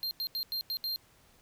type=tone bursts at uneven times; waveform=square; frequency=4186 Hz; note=C8; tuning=in tune; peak=-32 dBFS; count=6; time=0.03-0.11 / 0.2-0.27 / 0.35-0.43 / 0.52-0.61 / 0.7-0.77 / 0.84-0.96 s; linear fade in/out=0 ms; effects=pink hiss -63 dBFS RMS until 1.41 s